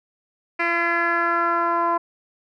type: tone with low-pass filter sweep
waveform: 10% pulse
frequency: 340.3 Hz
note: F4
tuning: 45 cents flat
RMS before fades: -21 dBFS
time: 0.59-1.98 s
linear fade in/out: 10 ms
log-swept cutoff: 2300 to 1000 Hz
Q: 3.3
effects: none